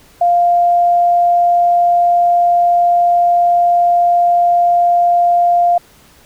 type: tone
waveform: sine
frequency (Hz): 698.5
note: F5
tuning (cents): 0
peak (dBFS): -8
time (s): 0.21-5.78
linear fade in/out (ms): 5
effects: pink hiss -46 dBFS RMS until 6.25 s